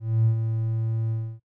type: tone with ADSR envelope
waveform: triangle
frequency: 112.3 Hz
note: A2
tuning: 36 cents sharp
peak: -13 dBFS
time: 0-1.4 s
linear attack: 260 ms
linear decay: 90 ms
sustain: -8 dB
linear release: 290 ms
effects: noise-tail reverb RT60 0.1 s tail -21 dB re dry + tanh soft clip ceiling -12 dBFS